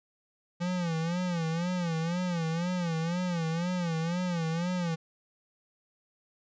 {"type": "tone with vibrato", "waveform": "square", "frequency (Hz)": 171.2, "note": "F3", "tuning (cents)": -34, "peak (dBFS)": -29, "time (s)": [0.6, 4.96], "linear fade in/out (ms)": 20, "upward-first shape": "sine", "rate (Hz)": 2, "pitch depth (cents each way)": 110, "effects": ["resampled to 16000 Hz"]}